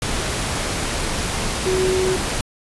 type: tone in noise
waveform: sine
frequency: 373.4 Hz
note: F#4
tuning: 16 cents sharp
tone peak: -17 dBFS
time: 1.66-2.16 s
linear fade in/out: 2 ms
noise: pink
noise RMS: -23 dBFS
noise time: 0.02-2.41 s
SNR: +3 dB
effects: resampled to 24000 Hz